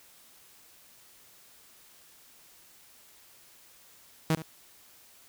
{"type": "tone with echo", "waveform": "sawtooth", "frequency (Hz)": 159.5, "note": "D#3", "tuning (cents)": 43, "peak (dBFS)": -19, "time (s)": [4.3, 4.35], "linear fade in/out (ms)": 2, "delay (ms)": 71, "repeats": 1, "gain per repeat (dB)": -14, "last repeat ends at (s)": 4.421, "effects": ["white hiss -57 dBFS RMS until 5.28 s"]}